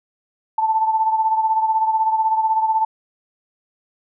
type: beating tone pair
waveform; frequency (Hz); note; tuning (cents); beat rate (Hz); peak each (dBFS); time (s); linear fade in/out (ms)
sine; 880 / 896; A5 / A5; 0 / +31; 16; -16 / -23; 0.58-2.85; 5
effects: none